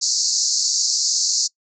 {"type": "band-pass noise", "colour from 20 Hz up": "white", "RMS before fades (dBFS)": -20, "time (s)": [0.01, 1.48], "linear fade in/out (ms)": 20, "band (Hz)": [4300, 7100], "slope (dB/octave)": 96, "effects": ["noise-tail reverb RT60 0.1 s tail -24 dB re dry"]}